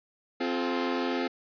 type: chord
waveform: sawtooth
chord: F major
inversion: second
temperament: equal with one note detuned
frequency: 261.6 / 349.2 / 429 Hz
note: C4 / F4 / A4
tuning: 0 / 0 / -44 cents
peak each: -26 / -28 / -30 dBFS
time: 0.4-1.28 s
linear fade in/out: 10 ms
effects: resampled to 11025 Hz